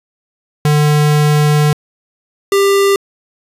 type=tone pair in turn; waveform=square; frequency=149.3 / 396.5 Hz; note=D3 / G4; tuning=+29 / +20 cents; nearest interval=octave + perfect fourth; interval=1691 cents; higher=second; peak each=-9 dBFS; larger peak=neither; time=0.65-1.73 / 2.52-2.96 s; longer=first; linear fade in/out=2 ms; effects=resampled to 32000 Hz + 8-bit